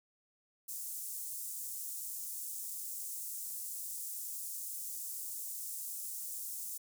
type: high-pass noise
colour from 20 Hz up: pink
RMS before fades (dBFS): -42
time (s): 0.68-6.78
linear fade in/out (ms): 10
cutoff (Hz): 7600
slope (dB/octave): 24
effects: none